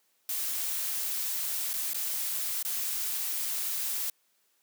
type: noise with dropouts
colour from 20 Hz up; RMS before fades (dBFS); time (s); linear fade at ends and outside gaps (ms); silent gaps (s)
blue; -32; 0.29-4.1; 2; 1.733-1.738 / 1.934-1.944 / 2.628-2.649
effects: white hiss -71 dBFS RMS until 4.62 s + high-pass 200 Hz 12 dB/octave